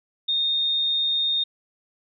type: tone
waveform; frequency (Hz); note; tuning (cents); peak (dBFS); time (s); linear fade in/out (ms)
sine; 3676; A#7; -25; -20; 0.28-1.44; 10
effects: none